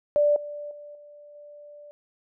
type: tone with level steps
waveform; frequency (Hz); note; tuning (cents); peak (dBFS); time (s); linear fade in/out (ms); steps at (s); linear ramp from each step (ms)
sine; 587.3; D5; 0; -17 / -33 / -40 / -45 / -43; 0.16-1.91; 0; 0.36 / 0.71 / 0.95 / 1.35; 2
effects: none